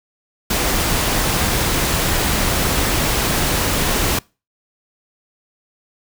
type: noise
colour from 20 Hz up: pink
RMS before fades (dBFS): -18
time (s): 0.5-4.19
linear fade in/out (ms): 5
effects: noise-tail reverb RT60 0.3 s tail -25 dB re dry